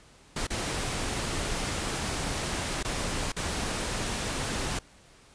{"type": "noise with dropouts", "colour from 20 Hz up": "pink", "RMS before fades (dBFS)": -31, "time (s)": [0.36, 4.79], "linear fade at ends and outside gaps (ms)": 5, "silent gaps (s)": [[0.47, 0.503], [2.829, 2.847], [3.321, 3.364]], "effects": ["pink hiss -56 dBFS RMS until 5.34 s", "resampled to 22050 Hz"]}